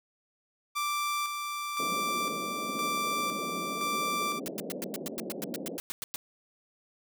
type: tone with tremolo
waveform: sawtooth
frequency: 1174.7 Hz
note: D6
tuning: in tune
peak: -25 dBFS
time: 0.75-4.4 s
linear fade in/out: 20 ms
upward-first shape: square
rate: 0.98 Hz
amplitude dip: 40%
type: band-pass noise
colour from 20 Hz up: pink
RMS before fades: -39 dBFS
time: 1.79-5.78 s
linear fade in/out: 10 ms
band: 180 to 630 Hz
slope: 48 dB/octave
type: noise bursts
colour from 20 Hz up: white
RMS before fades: -36 dBFS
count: 15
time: 4.46-6.16 s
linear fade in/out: 0 ms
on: 20 ms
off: 100 ms
effects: none